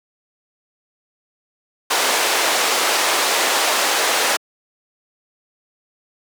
pink band-pass noise, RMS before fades -18 dBFS, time 1.9-4.37 s, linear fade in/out 10 ms, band 490 to 10000 Hz, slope 12 dB/octave, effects high-pass 300 Hz 12 dB/octave

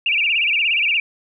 sine tone with vibrato, 2555 Hz, D#7, 45 cents sharp, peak -15 dBFS, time 0.06-1 s, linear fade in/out 2 ms, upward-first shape sine, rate 17 Hz, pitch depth 190 cents each way, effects none

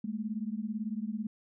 sine beating tone pair, 207.9 / 225.9 Hz, G#3 / A3, +2 / +46 cents, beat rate 18 Hz, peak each -35 / -36 dBFS, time 0.04-1.27 s, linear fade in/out 5 ms, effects none

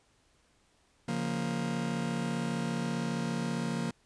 40% pulse chord, Bb minor, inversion first, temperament just, 139.85 / 174.81 / 233.1 Hz, Db3 / F3 / Bb3, +16 / +2 / 0 cents, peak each -37 / -34 / -33 dBFS, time 1.08-3.91 s, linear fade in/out 5 ms, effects pink hiss -68 dBFS RMS until 4.05 s + resampled to 22050 Hz

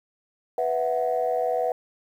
sine chord, B suspended fourth, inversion none, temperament equal, 493.9 / 659.3 / 740 Hz, B4 / E5 / F#5, 0 / 0 / 0 cents, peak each -25 / -26 / -26 dBFS, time 0.58-1.72 s, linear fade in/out 2 ms, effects tanh soft clip ceiling -14 dBFS + 9-bit

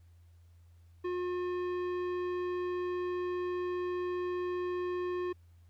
triangle tone with tanh clipping, 358.5 Hz, F4, 45 cents sharp, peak -34 dBFS, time 1.04-5.33 s, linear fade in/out 10 ms, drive 18 dB, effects added 85 Hz sine -56 dBFS peak until 5.69 s + pink hiss -75 dBFS RMS until 5.69 s

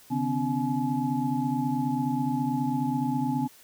sine tone cluster, 137 / 151.7 / 253.8 / 283.2 / 852 Hz, C#3 / D#3 / B3 / C#4 / G#5, -20 / -44 / +47 / +37 / +44 cents, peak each -33 / -35 / -27 / -32 / -32 dBFS, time 0.1-3.48 s, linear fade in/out 20 ms, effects white hiss -54 dBFS RMS until 3.63 s

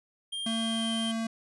square tone with pitch glide, 3200 to 3147 Hz, G7 to G7, +35 to +6 cents, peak -33 dBFS, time 0.32-1.12 s, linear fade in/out 10 ms, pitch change -29 cents, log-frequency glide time 0.62-0.89 s
square tone, 225.8 Hz, A3, 45 cents sharp, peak -30 dBFS, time 0.46-1.27 s, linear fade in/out 5 ms
effects resampled to 24000 Hz

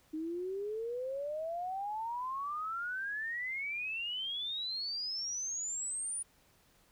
sine exponential sweep, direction up, 306.8 to 9680 Hz, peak -35 dBFS, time 0.13-6.23 s, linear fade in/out 10 ms, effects pink hiss -67 dBFS RMS until 6.91 s

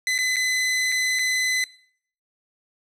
sawtooth tone with dropouts, 2019 Hz, B6, 38 cents sharp, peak -17 dBFS, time 0.07-1.64 s, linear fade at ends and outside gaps 1 ms, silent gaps 0.18-0.187 / 0.36-0.366 / 0.919-0.922 / 1.189-1.192 s, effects noise-tail reverb RT60 0.6 s tail -21 dB re dry + low-pass 10000 Hz 12 dB/octave

